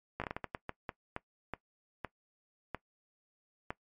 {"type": "slowing click train", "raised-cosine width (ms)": 0.5, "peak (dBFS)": -21, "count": 15, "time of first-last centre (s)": [0.2, 3.705], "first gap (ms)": 16, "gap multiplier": 1.37, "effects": ["noise-tail reverb RT60 0.1 s tail -19 dB re dry", "MP3 64 kbps"]}